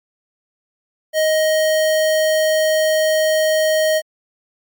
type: tone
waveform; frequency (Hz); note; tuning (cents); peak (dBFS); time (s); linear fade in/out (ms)
square; 626; D#5; +10; -14; 1.13-4.02; 50
effects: MP3 96 kbps